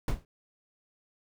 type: noise with exponential decay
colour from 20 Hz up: brown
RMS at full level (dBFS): -20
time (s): 0.08-0.25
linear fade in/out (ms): 2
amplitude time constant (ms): 35
effects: none